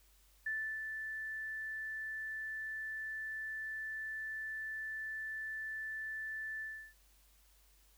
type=tone with ADSR envelope; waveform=sine; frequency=1757 Hz; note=A6; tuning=3 cents flat; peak=-34 dBFS; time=0.46-6.94 s; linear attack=6 ms; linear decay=330 ms; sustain=-5 dB; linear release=330 ms; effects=added 50 Hz sine -66 dBFS peak until 7.97 s + white hiss -69 dBFS RMS until 7.97 s